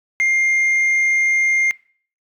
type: tone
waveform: sine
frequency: 2113 Hz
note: C7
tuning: 16 cents sharp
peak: -11 dBFS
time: 0.2-1.71 s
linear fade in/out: 0 ms
effects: noise-tail reverb RT60 0.5 s tail -24 dB re dry + tanh soft clip ceiling -13 dBFS